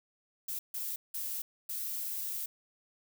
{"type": "noise bursts at uneven times", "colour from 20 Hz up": "violet", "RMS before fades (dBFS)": -37, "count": 4, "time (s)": [[0.48, 0.59], [0.74, 0.96], [1.14, 1.42], [1.69, 2.46]], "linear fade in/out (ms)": 5, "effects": []}